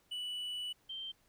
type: tone pair in turn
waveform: triangle / sine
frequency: 2960 / 3136 Hz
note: F#7 / G7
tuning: 0 / 0 cents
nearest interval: minor second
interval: 100 cents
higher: second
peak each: -36 / -40 dBFS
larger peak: first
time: 0.11-0.73 / 0.89-1.12 s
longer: first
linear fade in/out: 10 ms
effects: pink hiss -71 dBFS RMS until 1.28 s